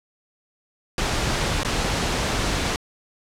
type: noise with dropouts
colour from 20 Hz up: pink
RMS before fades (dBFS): -23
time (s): 0.98-2.76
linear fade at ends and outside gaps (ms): 1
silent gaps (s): 1.633-1.648
effects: low-pass 7000 Hz 12 dB/octave